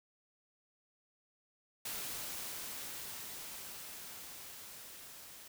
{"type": "noise with level ramp", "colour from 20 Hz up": "white", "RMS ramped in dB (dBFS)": [-41, -53], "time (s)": [1.85, 5.48], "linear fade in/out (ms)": 5, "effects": []}